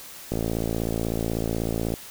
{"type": "click train", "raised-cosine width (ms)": 2, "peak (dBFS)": -13, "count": 92, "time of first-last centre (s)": [0.32, 1.939], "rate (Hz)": 56.2, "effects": ["white hiss -42 dBFS RMS until 2.1 s"]}